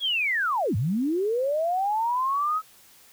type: linear two-way sweep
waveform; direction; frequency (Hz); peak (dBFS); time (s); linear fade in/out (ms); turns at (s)
sine; down then up; 3403 to 92.5 to 1293; -22; 0-2.62; 50; 0.76
effects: white hiss -54 dBFS RMS until 3.12 s